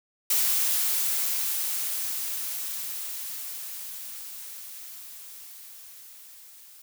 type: noise with level ramp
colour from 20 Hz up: blue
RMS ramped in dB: -23 to -50 dBFS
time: 0.3-6.82 s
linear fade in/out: 5 ms
effects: none